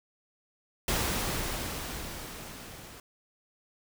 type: noise with level ramp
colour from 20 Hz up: pink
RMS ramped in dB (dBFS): -28 to -48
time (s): 0.88-3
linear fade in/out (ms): 2
effects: none